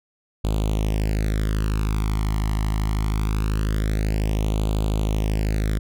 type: tone with flanger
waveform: sawtooth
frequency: 52.8 Hz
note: G#1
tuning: 29 cents sharp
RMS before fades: -22 dBFS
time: 0.44-5.79 s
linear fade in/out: 5 ms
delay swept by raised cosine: 0.27 to 0.99 ms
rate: 0.23 Hz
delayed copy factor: +0.9
effects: none